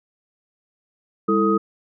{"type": "tone cluster", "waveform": "sine", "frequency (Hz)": [202.6, 328.4, 443.2, 1254], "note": ["G#3", "E4", "A4", "D#6"], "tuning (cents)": [-43, -6, 13, 13], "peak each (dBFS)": -21, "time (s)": [1.28, 1.58], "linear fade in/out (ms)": 10, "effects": []}